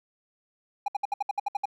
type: tone bursts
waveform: triangle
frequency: 812 Hz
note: G#5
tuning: 39 cents flat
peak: -22 dBFS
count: 10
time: 0.86-1.656 s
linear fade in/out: 5 ms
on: 22 ms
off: 64 ms
effects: none